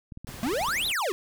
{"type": "clicks", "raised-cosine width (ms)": 5, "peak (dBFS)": -28, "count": 9, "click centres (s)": [0.122, 0.174, 0.246, 0.29, 0.343, 0.468, 0.533, 0.614, 0.686]}
{"type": "noise", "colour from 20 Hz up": "pink", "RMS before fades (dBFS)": -42, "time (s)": [0.27, 0.92], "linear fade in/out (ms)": 0}
{"type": "exponential two-way sweep", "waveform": "square", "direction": "up then down", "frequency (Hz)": [214, 4186, 340.7], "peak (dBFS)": -26, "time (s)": [0.43, 1.12], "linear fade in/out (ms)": 0, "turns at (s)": 0.87}
{"effects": []}